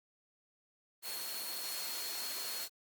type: tone in noise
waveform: sine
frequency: 4304 Hz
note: C8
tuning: 48 cents sharp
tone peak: -43 dBFS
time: 1.02-2.69 s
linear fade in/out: 50 ms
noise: white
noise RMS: -41 dBFS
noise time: 1.02-2.69 s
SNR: -5 dB
effects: high-pass 300 Hz 12 dB/octave + Opus 24 kbps